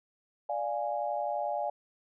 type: chord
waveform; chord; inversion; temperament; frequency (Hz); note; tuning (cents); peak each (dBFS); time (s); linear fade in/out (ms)
sine; D diminished; none; equal; 587.3 / 698.5 / 830.6; D5 / F5 / Ab5; 0 / 0 / 0; -34; 0.49-1.7; 5
effects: none